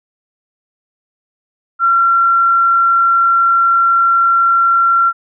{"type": "tone", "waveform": "sine", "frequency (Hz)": 1366, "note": "F6", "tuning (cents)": -39, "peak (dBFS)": -8, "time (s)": [1.79, 5.13], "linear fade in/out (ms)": 50, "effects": []}